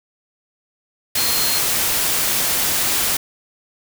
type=tone in noise; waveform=sine; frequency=4220 Hz; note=C8; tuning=14 cents sharp; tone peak=-23 dBFS; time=1.17-1.59 s; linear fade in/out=5 ms; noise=white; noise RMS=-19 dBFS; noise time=1.15-3.17 s; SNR=-7 dB; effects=none